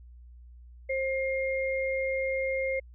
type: tone pair together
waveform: sine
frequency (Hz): 529.9 / 2124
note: C5 / C7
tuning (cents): +22 / +25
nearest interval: 2 octaves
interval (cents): 2403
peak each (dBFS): -28 / -32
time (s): 0.89-2.8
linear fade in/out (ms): 10
effects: added 60 Hz sine -47 dBFS peak until 2.94 s